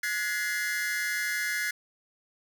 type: tone cluster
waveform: 45% pulse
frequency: 1456 / 1690 / 1905 / 2076 Hz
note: F#6 / G#6 / A#6 / C7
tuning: -28 / +30 / +37 / -14 cents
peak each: -35 / -31 / -39 / -33 dBFS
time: 0.03-1.71 s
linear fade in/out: 5 ms
effects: none